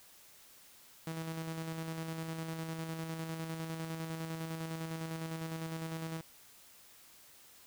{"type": "tone with tremolo", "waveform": "sawtooth", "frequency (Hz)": 162.2, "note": "E3", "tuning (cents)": -28, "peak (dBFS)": -33, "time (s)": [1.07, 6.21], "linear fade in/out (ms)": 2, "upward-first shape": "square", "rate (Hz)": 9.9, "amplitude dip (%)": 35, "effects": ["white hiss -59 dBFS RMS until 7.66 s"]}